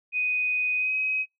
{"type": "tone with pitch glide", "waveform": "sine", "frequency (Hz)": [2494, 2533], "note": ["D#7", "D#7"], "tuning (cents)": [3, 30], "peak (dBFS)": -23, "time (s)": [0.12, 1.26], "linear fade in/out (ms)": 50, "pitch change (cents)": 27, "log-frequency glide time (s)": [0.77, 0.94], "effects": ["noise-tail reverb RT60 0.2 s tail -25 dB re dry"]}